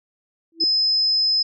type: tone with exponential growth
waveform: sine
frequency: 329.6 Hz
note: E4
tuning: in tune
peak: -23 dBFS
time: 0.52-0.64 s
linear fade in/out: 2 ms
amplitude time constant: 26 ms
type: tone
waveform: sine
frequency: 5100 Hz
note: D#8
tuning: 42 cents sharp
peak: -16 dBFS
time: 0.6-1.43 s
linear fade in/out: 10 ms
effects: none